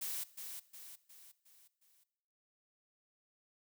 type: noise with echo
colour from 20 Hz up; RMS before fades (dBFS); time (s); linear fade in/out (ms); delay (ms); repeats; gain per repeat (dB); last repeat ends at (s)
blue; -40; 0.01-0.24; 10; 360; 5; -6; 2.04
effects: noise-tail reverb RT60 0.9 s tail -18 dB re dry